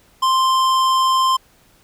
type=tone with hard clipping; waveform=sine; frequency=1046.5 Hz; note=C6; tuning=in tune; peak=-15 dBFS; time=0.22-1.37 s; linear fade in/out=10 ms; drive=14 dB; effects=pink hiss -54 dBFS RMS until 1.83 s